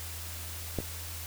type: clicks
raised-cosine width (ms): 2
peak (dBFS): -17 / -26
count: 2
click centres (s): 0.787 / 0.803
effects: added 83 Hz sine -41 dBFS peak until 1.26 s + white hiss -42 dBFS RMS until 1.26 s